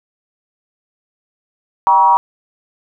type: tone with frequency modulation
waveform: sine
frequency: 955 Hz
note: A#5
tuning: 42 cents sharp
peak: -7 dBFS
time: 1.87-2.17 s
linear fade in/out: 0 ms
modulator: 171 Hz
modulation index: 0.75
effects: none